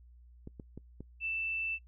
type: clicks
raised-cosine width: 3 ms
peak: -31 dBFS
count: 4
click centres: 0.474 / 0.598 / 0.776 / 1.006 s
type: tone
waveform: sine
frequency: 2656 Hz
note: E7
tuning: 12 cents sharp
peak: -32 dBFS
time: 1.2-1.79 s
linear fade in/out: 50 ms
effects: noise-tail reverb RT60 0.1 s tail -23 dB re dry + added 60 Hz sine -54 dBFS peak until 1.87 s